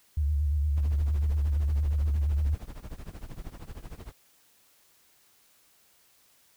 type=tone with vibrato; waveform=sine; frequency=73.4 Hz; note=D2; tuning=in tune; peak=-23 dBFS; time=0.17-2.55 s; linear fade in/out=5 ms; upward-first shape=square; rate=8.6 Hz; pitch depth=62 cents each way
type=noise with tremolo; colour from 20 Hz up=brown; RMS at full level=-37 dBFS; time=0.76-4.13 s; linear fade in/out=20 ms; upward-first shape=triangle; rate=13 Hz; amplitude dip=100%
effects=white hiss -63 dBFS RMS until 6.56 s